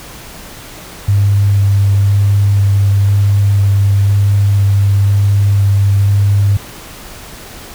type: tone with vibrato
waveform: sine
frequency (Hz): 100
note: G2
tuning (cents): +35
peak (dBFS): -7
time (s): 1.08-6.57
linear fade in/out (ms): 5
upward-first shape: square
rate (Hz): 1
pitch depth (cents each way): 9
effects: pink hiss -32 dBFS RMS until 7.74 s